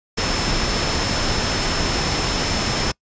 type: tone in noise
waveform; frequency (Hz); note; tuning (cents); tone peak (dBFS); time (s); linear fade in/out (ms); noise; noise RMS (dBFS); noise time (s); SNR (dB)
sine; 5274; E8; 0; -28; 0.17-2.92; 10; pink; -21; 0.17-2.92; -10
effects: noise-tail reverb RT60 0.1 s tail -26 dB re dry + resampled to 16000 Hz